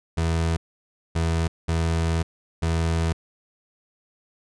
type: tone bursts at uneven times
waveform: 30% pulse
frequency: 82.41 Hz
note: E2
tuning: in tune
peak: -18 dBFS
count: 4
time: 0.17-0.57 / 1.15-1.48 / 1.68-2.23 / 2.62-3.13 s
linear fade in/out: 10 ms
effects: resampled to 22050 Hz